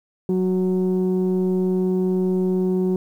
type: tone pair together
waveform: sine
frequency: 185 / 369.4 Hz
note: F#3 / F#4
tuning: 0 / -3 cents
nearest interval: octave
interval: 1197 cents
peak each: -18 / -19 dBFS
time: 0.29-2.96 s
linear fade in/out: 2 ms
effects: tanh soft clip ceiling -14 dBFS + 9-bit